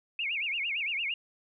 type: tone with vibrato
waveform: sine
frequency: 2471 Hz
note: D#7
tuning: 13 cents flat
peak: -29 dBFS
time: 0.19-1.14 s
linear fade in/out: 2 ms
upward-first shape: sine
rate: 8.8 Hz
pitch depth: 250 cents each way
effects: none